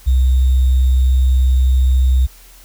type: tone with sample-and-hold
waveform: sine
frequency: 64.4 Hz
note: C2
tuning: 27 cents flat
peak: -9 dBFS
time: 0.06-2.27 s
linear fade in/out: 20 ms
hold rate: 3675 Hz
effects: added 41 Hz sine -42 dBFS peak until 2.64 s + white hiss -45 dBFS RMS until 2.64 s